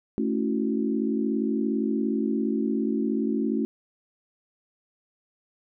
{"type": "chord", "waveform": "sine", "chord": "F# minor seventh", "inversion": "first", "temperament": "equal", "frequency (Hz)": [220, 277.2, 329.6, 370], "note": ["A3", "C#4", "E4", "F#4"], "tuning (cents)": [0, 0, 0, 0], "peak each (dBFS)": [-26, -28, -31, -31], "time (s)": [0.18, 3.65], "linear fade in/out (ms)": 0, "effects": []}